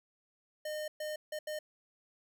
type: tone bursts at uneven times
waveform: square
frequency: 610 Hz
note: D#5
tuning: 34 cents flat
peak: -37 dBFS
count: 4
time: 0.65-0.88 / 1-1.16 / 1.32-1.39 / 1.47-1.59 s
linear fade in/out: 5 ms
effects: none